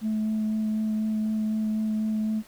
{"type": "tone with vibrato", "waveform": "sine", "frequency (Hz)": 216.8, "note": "A3", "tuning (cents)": -25, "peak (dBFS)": -22, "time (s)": [0.01, 2.43], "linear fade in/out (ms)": 50, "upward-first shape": "sine", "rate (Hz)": 4, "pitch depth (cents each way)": 10, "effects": ["tanh soft clip ceiling -21 dBFS", "pink hiss -53 dBFS RMS until 2.47 s"]}